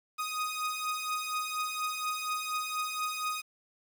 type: beating tone pair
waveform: sawtooth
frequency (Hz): 1244.5 / 1248.7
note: D#6 / D#6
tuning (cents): 0 / +6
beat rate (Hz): 4.2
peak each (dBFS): -33 / -30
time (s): 0.18-3.42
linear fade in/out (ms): 20
effects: 9-bit